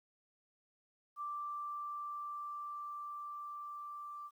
sine tone with level ramp, 1174.7 Hz, D6, in tune, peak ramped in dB -38 to -44 dBFS, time 1.16-4.31 s, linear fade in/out 50 ms, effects 12-bit

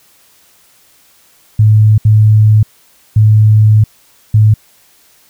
sine tone bursts at uneven times, 107.5 Hz, A2, 40 cents flat, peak -3 dBFS, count 4, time 1.59-1.98 / 2.05-2.63 / 3.16-3.84 / 4.34-4.54 s, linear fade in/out 5 ms, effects white hiss -48 dBFS RMS until 5.29 s

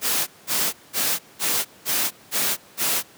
white noise bursts, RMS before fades -22 dBFS, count 7, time 0.01-3.03 s, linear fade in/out 50 ms, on 260 ms, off 200 ms, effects pink hiss -49 dBFS RMS until 3.17 s + high-pass 150 Hz 12 dB/octave

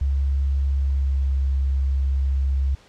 sine tone with pitch glide, 68.7 to 67.6 Hz, C#2 to C#2, -15 to -43 cents, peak -18 dBFS, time 0.01-2.75 s, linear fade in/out 5 ms, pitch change -28 cents, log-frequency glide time 0.67-1.31 s, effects pink hiss -52 dBFS RMS until 2.88 s + low-pass 6000 Hz 12 dB/octave

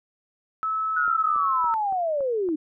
sine tone with pitch glide, 1300 to 1310.6 Hz, E6 to E6, -24 to -10 cents, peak -23 dBFS, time 0.63-1.74 s, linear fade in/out 0 ms, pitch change +14 cents, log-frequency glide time 1.31-1.61 s
sine linear sweep, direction down, 1480 to 293.7 Hz, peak -22 dBFS, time 0.96-2.56 s, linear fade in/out 10 ms
click train, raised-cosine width 1 ms, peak -29 dBFS, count 6, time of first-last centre 1.08-2.488 s, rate 3.55 Hz
effects none

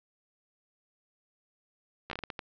slowing click train, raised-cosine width 0.3 ms, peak -20 dBFS, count 8, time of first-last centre 2.1-2.392 s, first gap 13 ms, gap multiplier 1.38, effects low-pass 5000 Hz 12 dB/octave

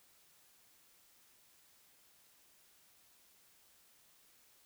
silence, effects white hiss -67 dBFS RMS until 4.65 s

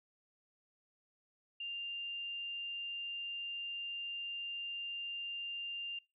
sine tone, 2794 Hz, F7, in tune, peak -39 dBFS, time 1.6-5.99 s, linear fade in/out 5 ms, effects noise-tail reverb RT60 0.3 s tail -26 dB re dry

